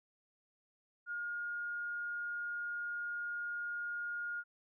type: tone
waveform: sine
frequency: 1425 Hz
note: F6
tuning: 34 cents sharp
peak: -37 dBFS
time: 1.06-4.44 s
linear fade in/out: 50 ms
effects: none